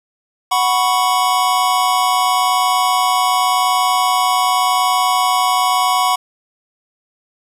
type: chord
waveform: square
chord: F# suspended fourth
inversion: none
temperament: equal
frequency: 740 / 987.8 / 1108.7 Hz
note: F#5 / B5 / C#6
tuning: 0 / 0 / 0 cents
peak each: -18 dBFS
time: 0.51-6.16 s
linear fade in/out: 10 ms
effects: resampled to 32000 Hz + 7-bit